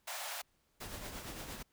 pink high-pass noise, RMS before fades -42 dBFS, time 0.07-0.42 s, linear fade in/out 10 ms, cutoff 600 Hz, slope 48 dB/octave
pink noise with tremolo, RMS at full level -43 dBFS, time 0.8-1.63 s, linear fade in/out 10 ms, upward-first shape triangle, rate 8.7 Hz, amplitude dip 50%
effects pink hiss -75 dBFS RMS until 1.72 s

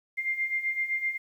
sine beating tone pair, 2100 / 2107.8 Hz, C7 / C7, +6 / +12 cents, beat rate 7.8 Hz, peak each -33 / -28 dBFS, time 0.17-1.18 s, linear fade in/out 20 ms, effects 10-bit

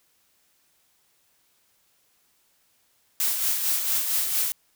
blue noise with tremolo, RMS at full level -23 dBFS, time 3.2-4.52 s, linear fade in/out 0 ms, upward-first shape sine, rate 4.4 Hz, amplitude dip 45%, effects white hiss -66 dBFS RMS until 4.75 s

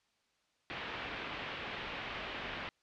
white low-pass noise, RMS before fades -42 dBFS, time 0.7-2.69 s, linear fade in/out 0 ms, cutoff 3100 Hz, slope 24 dB/octave, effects white hiss -75 dBFS RMS until 2.82 s + low-pass 5000 Hz 12 dB/octave

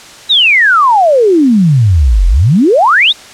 sine exponential two-way sweep, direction down then up, 3951 to 41.2 to 3951 Hz, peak -4 dBFS, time 0.29-3.13 s, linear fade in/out 20 ms, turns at 2.27 s, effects white hiss -33 dBFS RMS until 3.33 s + low-pass 7000 Hz 12 dB/octave

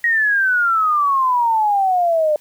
sine exponential sweep, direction down, 1900 to 594 Hz, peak -13 dBFS, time 0.04-2.36 s, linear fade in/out 2 ms, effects white hiss -52 dBFS RMS until 2.4 s

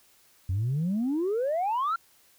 sine exponential sweep, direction up, 87.31 to 1400 Hz, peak -23 dBFS, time 0.49-1.96 s, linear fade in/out 5 ms, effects tanh soft clip ceiling -22 dBFS + white hiss -61 dBFS RMS until 2.38 s

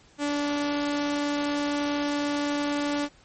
sawtooth tone, 290 Hz, D4, 22 cents flat, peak -21 dBFS, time 0.18-3.09 s, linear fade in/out 50 ms, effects pink hiss -57 dBFS RMS until 3.24 s + MP3 32 kbps

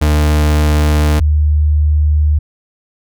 40% pulse / sine tone pair in turn, 75.3 / 75.3 Hz, D2 / D2, +44 / +44 cents, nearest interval unison, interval 0 cents, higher neither, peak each -8 dBFS, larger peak neither, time 0.01-1.2 / 1.2-2.39 s, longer neither, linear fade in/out 10 ms, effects none

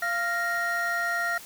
triangle tone cluster, 691 / 1392 / 1867 Hz, F5 / F6 / A#6, -19 / -6 / +2 cents, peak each -30 / -27 / -27 dBFS, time 0.02-1.38 s, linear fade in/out 5 ms, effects white hiss -45 dBFS RMS until 1.45 s

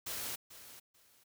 white noise with echo, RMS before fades -40 dBFS, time 0.06-0.36 s, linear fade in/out 10 ms, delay 440 ms, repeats 2, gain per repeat -13 dB, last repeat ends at 1.24 s, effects none

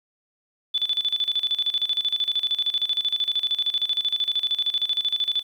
sine tone with tremolo, 3484 Hz, A7, 18 cents flat, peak -19 dBFS, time 0.74-5.43 s, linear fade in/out 10 ms, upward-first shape square, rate 13 Hz, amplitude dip 80%, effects 9-bit

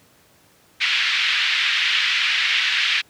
pink band-pass noise, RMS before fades -20 dBFS, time 0.8-3.02 s, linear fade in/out 20 ms, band 1900 to 3700 Hz, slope 24 dB/octave, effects pink hiss -55 dBFS RMS until 3.09 s + high-pass 100 Hz 12 dB/octave

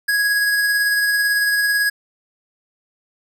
square tone with tremolo, 1661.2 Hz, G#6, in tune, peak -15 dBFS, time 0.08-1.9 s, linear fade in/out 10 ms, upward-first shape sine, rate 18 Hz, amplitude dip 25%, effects none

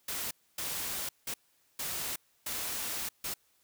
white noise bursts at uneven times, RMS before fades -36 dBFS, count 6, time 0.08-0.31 / 0.58-1.09 / 1.27-1.34 / 1.79-2.16 / 2.46-3.09 / 3.24-3.34 s, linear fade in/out 5 ms, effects white hiss -70 dBFS RMS until 3.63 s

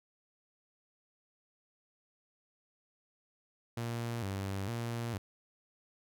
sawtooth tone with vibrato, 107 Hz, A2, 48 cents flat, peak -31 dBFS, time 3.77-5.18 s, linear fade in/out 5 ms, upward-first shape square, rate 1.1 Hz, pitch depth 160 cents each way, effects none

